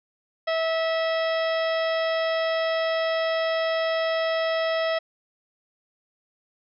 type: harmonic tone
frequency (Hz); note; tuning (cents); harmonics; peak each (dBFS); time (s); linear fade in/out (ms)
650; E5; -24; 1 / 2 / 3 / 4 / 5 / 6 / 7 / 8; -23 / -32 / -31 / -39 / -36 / -41 / -49 / -39; 0.47-4.99; 10
effects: none